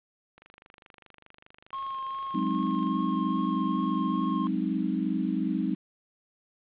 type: click train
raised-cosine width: 0.2 ms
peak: -32 dBFS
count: 63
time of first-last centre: 0.38-2.87 s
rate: 24.9 Hz
type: tone with vibrato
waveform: triangle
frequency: 1075 Hz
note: C6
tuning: 47 cents sharp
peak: -30 dBFS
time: 1.73-4.47 s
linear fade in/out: 0 ms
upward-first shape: sine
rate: 2.5 Hz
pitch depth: 13 cents each way
type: chord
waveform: sine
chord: Ab dominant seventh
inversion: third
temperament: equal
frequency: 185 / 207.7 / 261.6 / 311.1 Hz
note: Gb3 / Ab3 / C4 / Eb4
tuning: 0 / 0 / 0 / 0 cents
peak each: -31 dBFS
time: 2.34-5.75 s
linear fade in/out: 10 ms
effects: resampled to 8000 Hz + 9-bit